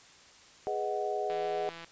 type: chord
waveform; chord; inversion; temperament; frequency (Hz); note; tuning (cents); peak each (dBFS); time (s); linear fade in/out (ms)
sine; G# minor seventh; none; equal; 415.3 / 493.9 / 622.3 / 740; G#4 / B4 / D#5 / F#5; 0 / 0 / 0 / 0; -34 / -40 / -36 / -34; 0.67-1.69; 0
type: click train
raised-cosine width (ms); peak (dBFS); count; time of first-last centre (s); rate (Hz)
0.3; -29; 92; 1.3-1.845; 167
effects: white hiss -56 dBFS RMS until 1.91 s + resampled to 16000 Hz